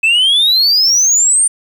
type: exponential sweep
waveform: sine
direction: up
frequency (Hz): 2578 to 9130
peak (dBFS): -5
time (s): 0.03-1.48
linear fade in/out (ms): 10
effects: tanh soft clip ceiling -7 dBFS + 7-bit